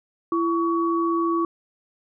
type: tone pair together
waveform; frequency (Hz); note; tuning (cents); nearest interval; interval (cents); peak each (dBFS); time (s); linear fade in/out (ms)
sine; 335.6 / 1126.4; E4 / C#6; +31 / +27; octave + major sixth; 2096; -21 / -24; 0.32-1.45; 2
effects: none